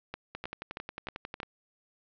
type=two click trains; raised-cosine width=0.3 ms; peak=-21 / -20 dBFS; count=13 / 5; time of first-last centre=0.35-1.431 / 0.14-1.402 s; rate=11.1 / 3.17 Hz; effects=low-pass 4000 Hz 12 dB/octave